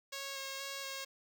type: tone with vibrato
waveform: 5% pulse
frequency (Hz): 546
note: C#5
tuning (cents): -26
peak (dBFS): -29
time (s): 0.12-1.05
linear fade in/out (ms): 10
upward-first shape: square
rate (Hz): 2.1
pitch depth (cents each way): 12
effects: none